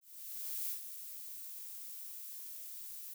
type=noise with ADSR envelope; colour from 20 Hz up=violet; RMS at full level=-38 dBFS; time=0.01-3.14 s; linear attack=680 ms; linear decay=110 ms; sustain=-9 dB; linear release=7 ms; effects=none